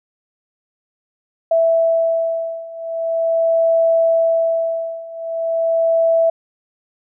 sine beating tone pair, 659.3 / 659.72 Hz, E5 / E5, 0 / +1 cents, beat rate 0.42 Hz, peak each -18 / -16 dBFS, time 1.51-6.3 s, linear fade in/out 5 ms, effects none

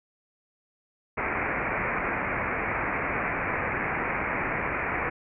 white low-pass noise, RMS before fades -29 dBFS, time 1.17-5.1 s, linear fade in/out 10 ms, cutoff 2400 Hz, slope 96 dB/octave, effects none

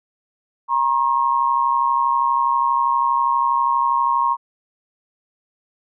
sine tone pair together, 947 / 1079.4 Hz, A#5 / C#6, +27 / -46 cents, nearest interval major second, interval 227 cents, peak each -18 dBFS, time 0.68-4.37 s, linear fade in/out 50 ms, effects none

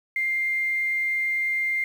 sine tone with quantisation, 2103 Hz, C7, 8 cents sharp, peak -22 dBFS, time 0.16-1.84 s, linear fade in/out 2 ms, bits 8, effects none

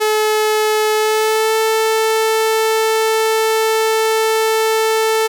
sawtooth tone with pitch glide, 430 to 441.8 Hz, A4 to A4, -40 to +7 cents, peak -9 dBFS, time 0-5.28 s, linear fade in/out 20 ms, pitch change +47 cents, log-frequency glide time 0.94-1.56 s, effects none

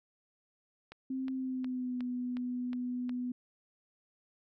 click train, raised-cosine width 0.3 ms, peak -31 dBFS, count 7, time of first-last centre 0.92-3.094 s, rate 2.76 Hz
sine tone with pitch glide, 262.6 to 247.9 Hz, C4 to B3, +6 to +7 cents, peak -33 dBFS, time 1.1-3.32 s, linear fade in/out 5 ms, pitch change -99 cents, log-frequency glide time 1.32-2.01 s
effects none

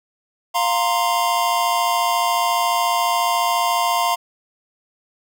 square chord, F suspended fourth, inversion none, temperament equal, 698.5 / 932.3 / 1046.5 Hz, F5 / Bb5 / C6, 0 / 0 / 0 cents, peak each -22 dBFS, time 0.54-4.16 s, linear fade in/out 20 ms, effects none

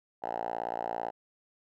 5% pulse tone with band-pass filter, 57.9 Hz, A#1, 11 cents flat, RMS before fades -35 dBFS, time 0.22-1.11 s, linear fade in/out 20 ms, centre 800 Hz, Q 4.6, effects none

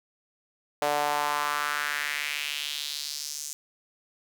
sawtooth tone with high-pass filter sweep, 146.83 Hz, D3, in tune, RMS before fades -30 dBFS, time 0.82-3.53 s, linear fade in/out 0 ms, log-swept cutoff 620 to 6800 Hz, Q 2.7, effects none

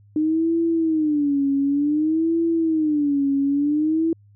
sine tone with vibrato, 303.7 Hz, D#4, 42 cents flat, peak -17 dBFS, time 0.16-4.13 s, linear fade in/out 2 ms, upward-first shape sine, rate 0.55 Hz, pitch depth 160 cents each way, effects added 102 Hz sine -49 dBFS peak until 4.35 s

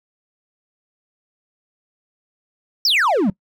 triangle exponential sweep, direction down, 5700 to 174.61 Hz, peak -12 dBFS, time 2.85-3.3 s, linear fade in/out 2 ms, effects noise-tail reverb RT60 0.1 s tail -21 dB re dry

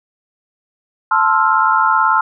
sine chord, F major seventh, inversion first, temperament equal, 880 / 1046.5 / 1318.5 / 1396.9 Hz, A5 / C6 / E6 / F6, 0 / 0 / 0 / 0 cents, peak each -16 dBFS, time 1.11-2.21 s, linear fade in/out 5 ms, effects none

